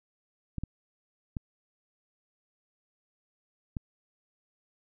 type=clicks; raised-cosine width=5 ms; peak=-21 dBFS; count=4; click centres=0.583 / 0.636 / 1.368 / 3.768 s; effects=none